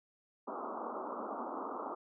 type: band-pass noise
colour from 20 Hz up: white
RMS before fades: -41 dBFS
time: 0.47-1.95 s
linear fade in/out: 10 ms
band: 210 to 1300 Hz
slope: 96 dB/octave
effects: none